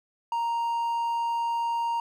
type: tone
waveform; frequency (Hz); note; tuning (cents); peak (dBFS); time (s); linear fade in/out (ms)
triangle; 932.3; A#5; 0; -23; 0.32-2; 2
effects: none